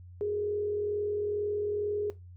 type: tone with frequency modulation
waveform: sine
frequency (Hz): 415.3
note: G#4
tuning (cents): 0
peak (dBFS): -28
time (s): 0.21-2.1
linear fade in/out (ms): 0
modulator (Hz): 42.2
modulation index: 0.4
effects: noise-tail reverb RT60 0.2 s tail -17 dB re dry + added 89 Hz sine -46 dBFS peak until 2.36 s